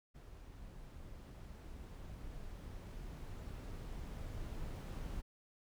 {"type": "noise with level ramp", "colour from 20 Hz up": "brown", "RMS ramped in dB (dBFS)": [-53, -43], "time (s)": [0.14, 5.22], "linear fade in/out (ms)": 20, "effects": []}